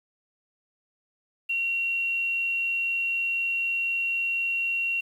sine tone with quantisation, 2742 Hz, F7, 32 cents flat, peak -24 dBFS, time 1.49-5.01 s, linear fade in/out 10 ms, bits 9, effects none

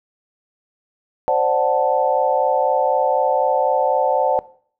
sine chord, D dominant seventh, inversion third, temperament equal, 523.3 / 587.3 / 740 / 880 Hz, C5 / D5 / F#5 / A5, 0 / 0 / 0 / 0 cents, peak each -20 dBFS, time 1.28-4.39 s, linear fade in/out 0 ms, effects noise-tail reverb RT60 0.5 s tail -19 dB re dry

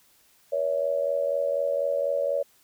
sine tone with amplitude modulation, 564 Hz, C#5, 30 cents sharp, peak -19 dBFS, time 0.52-2.43 s, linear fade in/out 10 ms, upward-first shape sine, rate 84.1 Hz, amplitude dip 85%, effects white hiss -61 dBFS RMS until 2.63 s

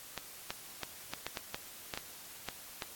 clicks, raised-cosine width 0.2 ms, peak -19 dBFS, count 11, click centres 0.177 / 0.505 / 0.833 / 1.136 / 1.266 / 1.372 / 1.545 / 1.938 / 1.975 / 2.487 / 2.822 s, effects white hiss -50 dBFS RMS until 2.95 s + AAC 64 kbps

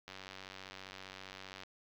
click train, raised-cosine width 0.2 ms, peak -29 dBFS, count 149, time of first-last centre 0.08-1.635 s, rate 95.2 Hz, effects low-pass 5000 Hz 12 dB/octave + 10-bit

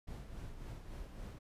brown noise with tremolo, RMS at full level -45 dBFS, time 0.07-1.39 s, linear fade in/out 10 ms, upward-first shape sine, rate 3.6 Hz, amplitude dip 45%, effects resampled to 32000 Hz

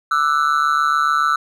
triangle tone with amplitude modulation, 1327 Hz, E6, 11 cents sharp, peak -8 dBFS, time 0.11-1.36 s, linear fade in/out 5 ms, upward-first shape sine, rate 147 Hz, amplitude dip 100%, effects none

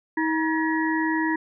harmonic tone with a mistuned harmonic, 318.4 Hz, D#4, 40 cents sharp, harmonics 1 / 3 / 5 / 6, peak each -23 / -28 / -31 / -29 dBFS, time 0.17-1.36 s, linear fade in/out 5 ms, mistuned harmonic 5, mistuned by +110 cents, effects none

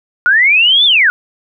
sine linear two-way sweep, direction up then down, 1402 to 3600 to 1402 Hz, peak -6 dBFS, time 0.26-1.1 s, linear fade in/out 0 ms, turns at 0.85 s, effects none

